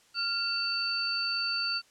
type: tone cluster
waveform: sine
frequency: 1391 / 2706 / 4551 Hz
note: F6 / E7 / C#8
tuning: -7 / +45 / +45 cents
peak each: -34 / -37 / -29 dBFS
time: 0.14-1.82 s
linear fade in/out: 50 ms
effects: white hiss -62 dBFS RMS until 1.9 s + low-pass 8000 Hz 12 dB/octave